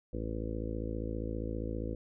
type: harmonic tone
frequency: 55 Hz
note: A1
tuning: in tune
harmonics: 1 / 2 / 3 / 4 / 5 / 6 / 7 / 8 / 9 / 10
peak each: -38 / -41 / -50 / -43 / -43 / -43 / -48 / -47 / -43 / -52 dBFS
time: 0.13-1.95 s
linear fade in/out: 5 ms
effects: none